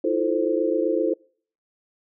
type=chord; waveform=sine; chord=F major seventh; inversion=third; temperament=equal with one note detuned; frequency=321.4 / 349.2 / 440 / 523.3 Hz; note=E4 / F4 / A4 / C5; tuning=-44 / 0 / 0 / 0 cents; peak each=-25 dBFS; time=0.04-1.14 s; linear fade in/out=5 ms; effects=noise-tail reverb RT60 0.5 s tail -25 dB re dry